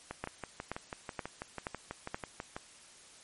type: two click trains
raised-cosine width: 0.5 ms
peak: -20 / -23 dBFS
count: 5 / 16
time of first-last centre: 0.24-2.145 / 0.11-2.565 s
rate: 2.1 / 6.11 Hz
effects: white hiss -56 dBFS RMS until 3.23 s + MP3 48 kbps